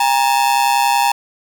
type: ring-modulated tone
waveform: 45% pulse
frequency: 875 Hz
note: A5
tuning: 10 cents flat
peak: -9 dBFS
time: 0-1.12 s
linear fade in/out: 5 ms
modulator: 65.3 Hz
effects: none